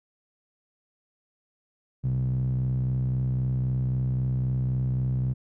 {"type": "tone with band-pass filter", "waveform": "sawtooth", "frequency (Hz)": 63.8, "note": "C2", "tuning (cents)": -43, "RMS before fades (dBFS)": -26, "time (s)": [2.03, 5.34], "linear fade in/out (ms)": 20, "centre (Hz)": 140, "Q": 7.4, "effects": []}